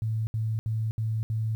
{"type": "tone bursts", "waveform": "sine", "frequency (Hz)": 110.6, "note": "A2", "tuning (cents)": 9, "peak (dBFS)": -25, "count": 5, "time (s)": [0.02, 1.55], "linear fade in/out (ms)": 0, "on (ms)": 250, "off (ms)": 70, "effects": ["10-bit"]}